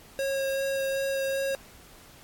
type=tone with vibrato; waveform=square; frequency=543 Hz; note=C#5; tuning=36 cents flat; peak=-27 dBFS; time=0.19-1.55 s; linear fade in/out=0 ms; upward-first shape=sine; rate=2.6 Hz; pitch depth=9 cents each way; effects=pink hiss -52 dBFS RMS until 2.23 s + AAC 64 kbps